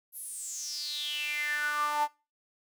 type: tone with high-pass filter sweep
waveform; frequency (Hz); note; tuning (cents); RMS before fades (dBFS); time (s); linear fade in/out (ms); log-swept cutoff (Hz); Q
sawtooth; 296.6; D4; +17; -33; 0.12-2.08; 50; 12000 to 830; 8.4
effects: noise-tail reverb RT60 0.3 s tail -22 dB re dry